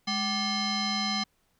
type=tone with frequency modulation; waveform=sine; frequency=2152 Hz; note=C7; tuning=48 cents sharp; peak=-26 dBFS; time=0.07-1.24 s; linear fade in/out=10 ms; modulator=972 Hz; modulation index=3.1; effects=pink hiss -71 dBFS RMS until 1.59 s